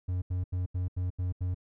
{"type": "tone bursts", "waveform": "triangle", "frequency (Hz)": 90.6, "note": "F#2", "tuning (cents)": -36, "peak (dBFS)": -26, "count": 7, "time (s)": [0.08, 1.546], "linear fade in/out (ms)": 10, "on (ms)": 140, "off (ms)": 81, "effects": []}